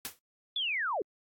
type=noise with exponential decay; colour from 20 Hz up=white; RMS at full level=-33 dBFS; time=0.05-0.19 s; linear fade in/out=0 ms; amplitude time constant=29 ms
type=linear sweep; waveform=sine; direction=down; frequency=3520 to 341.6 Hz; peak=-29 dBFS; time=0.56-1.02 s; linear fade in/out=2 ms
effects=AAC 64 kbps